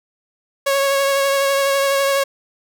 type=tone with vibrato; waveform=sawtooth; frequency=552 Hz; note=C#5; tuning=7 cents flat; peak=-11 dBFS; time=0.66-2.24 s; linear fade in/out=10 ms; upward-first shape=triangle; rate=12 Hz; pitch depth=21 cents each way; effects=none